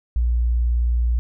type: tone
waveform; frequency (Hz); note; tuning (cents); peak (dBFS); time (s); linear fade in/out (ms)
sine; 59.3; A#1; +30; -16; 0.16-1.19; 0
effects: none